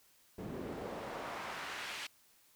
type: noise with band-pass filter sweep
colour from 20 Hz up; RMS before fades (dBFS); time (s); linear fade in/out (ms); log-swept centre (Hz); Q
pink; -43; 0.38-2.07; 5; 220 to 3000; 1
effects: white hiss -67 dBFS RMS until 2.55 s